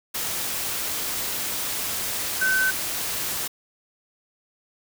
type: tone in noise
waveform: sine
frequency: 1527 Hz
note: G6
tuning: 46 cents flat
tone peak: -19 dBFS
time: 2.41-2.71 s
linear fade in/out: 10 ms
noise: white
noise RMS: -28 dBFS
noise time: 0.14-3.48 s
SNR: +6 dB
effects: none